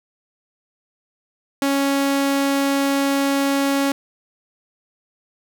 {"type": "tone", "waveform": "sawtooth", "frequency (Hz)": 277.2, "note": "C#4", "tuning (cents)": 0, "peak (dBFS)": -13, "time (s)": [1.62, 3.92], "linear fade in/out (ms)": 2, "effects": []}